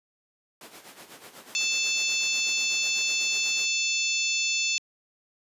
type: noise with tremolo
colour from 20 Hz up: pink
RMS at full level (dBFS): -43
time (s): 0.61-3.66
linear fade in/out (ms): 2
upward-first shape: sine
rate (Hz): 8.1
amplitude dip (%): 65
type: harmonic tone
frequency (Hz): 880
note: A5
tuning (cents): 0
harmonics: 3 / 4 / 5 / 6 / 7 / 8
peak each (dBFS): -27 / -32 / -32 / -35 / -33 / -33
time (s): 1.55-4.78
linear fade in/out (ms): 0
effects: high-pass 300 Hz 12 dB/octave + resampled to 32000 Hz